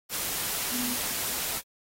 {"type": "tone in noise", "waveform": "sine", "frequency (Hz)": 246.9, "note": "B3", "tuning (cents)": 0, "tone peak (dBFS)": -33, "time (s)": [0.7, 0.97], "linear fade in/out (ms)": 50, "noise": "white", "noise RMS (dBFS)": -31, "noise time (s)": [0.09, 1.62], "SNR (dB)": -5, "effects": ["AAC 48 kbps"]}